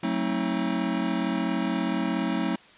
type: chord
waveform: square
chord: F# diminished seventh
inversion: none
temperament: just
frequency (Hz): 185 / 222 / 266.4 / 319.7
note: F#3 / A3 / C4 / Eb4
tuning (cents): 0 / +16 / +31 / +47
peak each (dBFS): -31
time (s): 0.03-2.56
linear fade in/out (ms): 5
effects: white hiss -52 dBFS RMS until 2.77 s + resampled to 8000 Hz